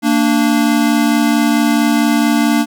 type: tone pair together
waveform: square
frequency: 229.3 / 293.8 Hz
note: A#3 / D4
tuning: -28 / +1 cents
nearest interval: major third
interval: 429 cents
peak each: -14 dBFS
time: 0.02-2.66 s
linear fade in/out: 50 ms
effects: none